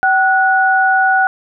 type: tone pair together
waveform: sine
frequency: 764.8 / 1466 Hz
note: G5 / F#6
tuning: -43 / -16 cents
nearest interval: major seventh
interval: 1127 cents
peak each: -12 dBFS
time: 0.03-1.27 s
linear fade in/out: 0 ms
effects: none